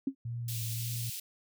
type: tone with exponential decay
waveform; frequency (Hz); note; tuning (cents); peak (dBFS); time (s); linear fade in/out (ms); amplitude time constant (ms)
sine; 270; C#4; -45; -24; 0.07-0.15; 5; 16
type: tone with vibrato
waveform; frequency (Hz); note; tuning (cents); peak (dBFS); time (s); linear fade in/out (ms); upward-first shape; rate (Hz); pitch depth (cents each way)
sine; 116.4; A#2; -2; -34; 0.25-1.1; 5; sine; 1.8; 35
type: high-pass noise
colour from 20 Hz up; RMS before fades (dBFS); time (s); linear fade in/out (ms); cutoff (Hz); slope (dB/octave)
white; -40; 0.48-1.2; 5; 2700; 24
effects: none